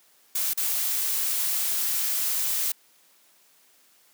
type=noise with dropouts; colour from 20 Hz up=blue; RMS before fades=-26 dBFS; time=0.35-2.72 s; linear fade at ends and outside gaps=5 ms; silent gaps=0.535-0.574 s; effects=white hiss -60 dBFS RMS until 4.13 s + high-pass 200 Hz 12 dB/octave